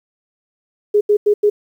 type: tone bursts at uneven times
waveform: sine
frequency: 415.3 Hz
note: G#4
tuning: in tune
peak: -9 dBFS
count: 4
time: 0.94-1.01 / 1.09-1.17 / 1.26-1.34 / 1.43-1.5 s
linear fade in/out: 10 ms
effects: 8-bit